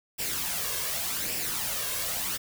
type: noise with flanger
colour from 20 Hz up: white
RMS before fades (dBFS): -31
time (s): 0.18-2.38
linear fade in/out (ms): 20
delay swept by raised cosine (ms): 0.38 to 1.88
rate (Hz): 0.86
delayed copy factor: +0.55
effects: none